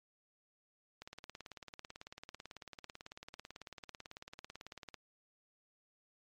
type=click train; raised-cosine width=0.2 ms; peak=-30 dBFS; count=72; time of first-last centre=1.02-4.943 s; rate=18.1 Hz; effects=MP3 64 kbps